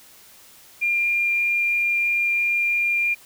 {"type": "tone with tanh clipping", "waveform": "triangle", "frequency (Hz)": 2399, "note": "D7", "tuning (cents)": 36, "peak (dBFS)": -18, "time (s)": [0.81, 3.15], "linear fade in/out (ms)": 20, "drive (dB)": 2, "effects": ["white hiss -49 dBFS RMS until 3.25 s"]}